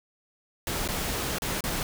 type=noise with dropouts; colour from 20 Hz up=pink; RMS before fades=-30 dBFS; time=0.67-1.83 s; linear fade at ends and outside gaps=1 ms; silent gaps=0.877-0.887 / 1.385-1.42 / 1.607-1.639 s; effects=none